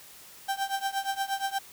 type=tone with tremolo; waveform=35% pulse; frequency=784 Hz; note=G5; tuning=in tune; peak=-23 dBFS; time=0.48-1.59 s; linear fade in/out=10 ms; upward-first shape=triangle; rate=8.5 Hz; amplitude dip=95%; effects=white hiss -50 dBFS RMS until 1.72 s